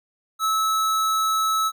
square tone, 1300 Hz, E6, 24 cents flat, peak -20 dBFS, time 0.39-1.72 s, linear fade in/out 50 ms, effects none

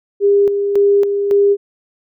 sine tone with tremolo, 402.9 Hz, G4, 48 cents sharp, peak -8 dBFS, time 0.2-1.57 s, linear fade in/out 50 ms, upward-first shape square, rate 1.8 Hz, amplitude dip 50%, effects none

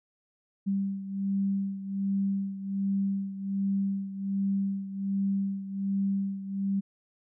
sine beating tone pair, 196 / 197.3 Hz, G3 / G3, 0 / +11 cents, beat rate 1.3 Hz, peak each -28 / -33 dBFS, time 0.66-6.81 s, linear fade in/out 20 ms, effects none

